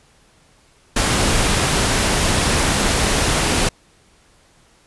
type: noise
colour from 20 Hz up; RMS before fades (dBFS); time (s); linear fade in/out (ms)
pink; -17; 0.96-3.69; 5
effects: pink hiss -54 dBFS RMS until 4.86 s + resampled to 24000 Hz